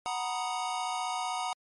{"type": "chord", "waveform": "square", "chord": "B major seventh", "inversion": "second", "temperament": "equal", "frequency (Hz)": [740, 932.3, 987.8, 1244.5], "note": ["F#5", "A#5", "B5", "D#6"], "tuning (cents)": [0, 0, 0, 0], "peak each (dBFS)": [-35, -37, -40, -39], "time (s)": [0.06, 1.53], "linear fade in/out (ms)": 0, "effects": ["MP3 48 kbps"]}